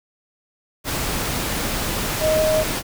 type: tone in noise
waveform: sine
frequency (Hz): 625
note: D#5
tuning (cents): +8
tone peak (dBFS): -16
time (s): 2.2-2.65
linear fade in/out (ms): 50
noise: pink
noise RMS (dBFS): -24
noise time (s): 0.84-2.83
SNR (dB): +5
effects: none